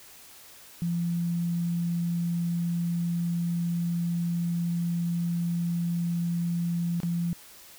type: tone with dropouts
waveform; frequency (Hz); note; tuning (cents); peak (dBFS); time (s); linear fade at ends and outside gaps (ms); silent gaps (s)
sine; 171.2; F3; -34; -25; 0.82-7.33; 0; 7.002-7.033
effects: white hiss -50 dBFS RMS until 7.78 s